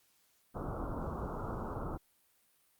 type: low-pass noise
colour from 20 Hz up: pink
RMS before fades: -39 dBFS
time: 0.54-1.98 s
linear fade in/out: 20 ms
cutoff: 1400 Hz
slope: 96 dB/octave
effects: white hiss -71 dBFS RMS until 2.79 s + Opus 48 kbps